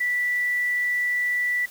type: tone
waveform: sine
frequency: 1966 Hz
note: B6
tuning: 8 cents flat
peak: -21 dBFS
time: 0-1.66 s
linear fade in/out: 10 ms
effects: white hiss -46 dBFS RMS until 1.7 s